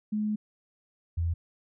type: tone pair in turn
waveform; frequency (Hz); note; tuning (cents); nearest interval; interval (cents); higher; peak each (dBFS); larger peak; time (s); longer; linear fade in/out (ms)
sine; 212.1 / 84.17; G#3 / E2; +37 / +37; octave + major third; 1600; first; -26 / -25; second; 0.12-0.36 / 1.17-1.34; first; 10
effects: none